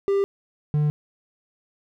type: tone pair in turn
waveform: triangle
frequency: 396.4 / 149.43 Hz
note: G4 / D3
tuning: +19 / +30 cents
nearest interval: octave + perfect fourth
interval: 1689 cents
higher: first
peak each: -16 dBFS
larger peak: neither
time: 0.08-0.24 / 0.74-0.9 s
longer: neither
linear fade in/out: 0 ms
effects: none